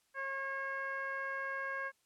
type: tone with low-pass filter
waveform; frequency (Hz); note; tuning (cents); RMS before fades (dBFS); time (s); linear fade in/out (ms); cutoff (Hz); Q
15% pulse; 543; C#5; -36; -39; 0.14-1.92; 50; 1700; 3.1
effects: white hiss -75 dBFS RMS until 2.05 s + low-pass 11000 Hz 12 dB/octave